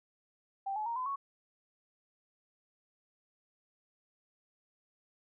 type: tone with pitch steps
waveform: sine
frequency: 784 / 855 / 932.3 / 1016.7 / 1108.7 Hz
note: G5 / A5 / A#5 / B5 / C#6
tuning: 0 / -50 / 0 / +50 / 0 cents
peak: -33 dBFS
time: 0.66-1.16 s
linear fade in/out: 10 ms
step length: 100 ms
effects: none